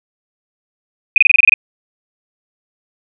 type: tone bursts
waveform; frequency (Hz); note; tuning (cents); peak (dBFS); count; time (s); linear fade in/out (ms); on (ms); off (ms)
sine; 2489; D#7; 0; -3; 9; 1.16-1.54; 2; 20; 25
effects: none